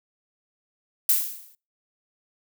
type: noise with exponential decay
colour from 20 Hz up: violet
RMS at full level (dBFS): -17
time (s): 1.09-1.55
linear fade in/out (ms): 2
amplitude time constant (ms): 100
effects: noise-tail reverb RT60 0.3 s tail -24 dB re dry